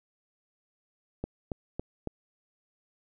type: click train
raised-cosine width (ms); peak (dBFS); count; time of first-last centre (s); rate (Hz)
2; -19; 4; 1.24-2.073; 3.6
effects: none